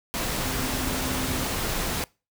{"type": "tone in noise", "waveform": "sine", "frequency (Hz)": 258.3, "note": "C4", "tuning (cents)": -22, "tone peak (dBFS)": -33, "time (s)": [0.45, 1.47], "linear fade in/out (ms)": 0, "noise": "pink", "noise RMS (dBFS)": -28, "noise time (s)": [0.14, 2.04], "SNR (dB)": -8, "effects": ["noise-tail reverb RT60 0.3 s tail -24 dB re dry"]}